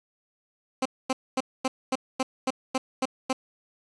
15% pulse tone bursts, 261.6 Hz, C4, in tune, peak -17 dBFS, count 10, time 0.82-3.33 s, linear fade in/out 5 ms, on 35 ms, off 240 ms, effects resampled to 22050 Hz + 8-bit

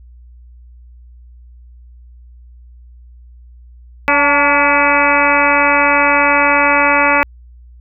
harmonic tone with a mistuned harmonic, 285.8 Hz, D4, 47 cents flat, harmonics 1 / 2 / 3 / 4 / 5 / 6 / 7 / 8 / 9, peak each -21 / -18 / -16 / -17 / -17 / -22 / -18 / -17 / -19 dBFS, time 4.08-7.23 s, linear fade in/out 0 ms, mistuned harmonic 3, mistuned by +46 cents, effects added 60 Hz sine -37 dBFS peak until 7.8 s

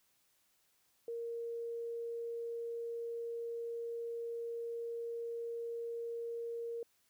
sine tone, 466.1 Hz, A#4, in tune, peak -38 dBFS, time 1.08-6.83 s, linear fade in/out 2 ms, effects white hiss -74 dBFS RMS until 7.09 s

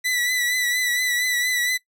sawtooth tone with vibrato, 1975.5 Hz, B6, in tune, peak -17 dBFS, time 0.04-1.78 s, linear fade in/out 20 ms, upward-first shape triangle, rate 4.3 Hz, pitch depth 44 cents each way, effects noise-tail reverb RT60 0.1 s tail -19 dB re dry

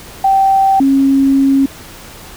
sine tone pair in turn, 777 / 272.3 Hz, G5 / C#4, -16 / -31 cents, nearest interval octave + tritone, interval 1815 cents, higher first, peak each -7 dBFS, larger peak neither, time 0.24-0.8 / 0.8-1.66 s, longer second, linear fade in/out 5 ms, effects pink hiss -34 dBFS RMS until 2.36 s

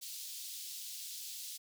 pink high-pass noise, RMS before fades -45 dBFS, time 0.01-1.58 s, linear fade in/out 20 ms, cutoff 3600 Hz, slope 24 dB/octave, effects none

